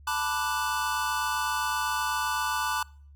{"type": "chord", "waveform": "square", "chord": "B minor seventh", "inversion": "third", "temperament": "equal", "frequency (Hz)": [880, 987.8, 1174.7, 1480], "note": ["A5", "B5", "D6", "F#6"], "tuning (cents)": [0, 0, 0, 0], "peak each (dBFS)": -33, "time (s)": [0.07, 2.83], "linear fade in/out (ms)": 5, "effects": ["noise-tail reverb RT60 0.5 s tail -25 dB re dry", "added 71 Hz sine -48 dBFS peak until 3.15 s"]}